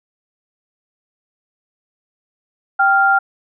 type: tone pair together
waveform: sine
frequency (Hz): 782.9 / 1395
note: G5 / F6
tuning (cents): -2 / -2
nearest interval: minor seventh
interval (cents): 1000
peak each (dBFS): -14 / -12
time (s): 2.79-3.19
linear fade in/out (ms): 10
effects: none